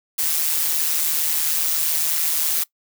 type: noise with amplitude modulation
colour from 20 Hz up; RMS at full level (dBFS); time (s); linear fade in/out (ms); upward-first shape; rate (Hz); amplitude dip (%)
blue; -18; 0.18-2.64; 10; sine; 157; 65
effects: noise-tail reverb RT60 0.1 s tail -21 dB re dry